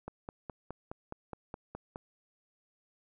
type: click train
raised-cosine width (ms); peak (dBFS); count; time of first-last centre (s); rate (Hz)
1; -26; 10; 0.08-1.959; 4.79
effects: none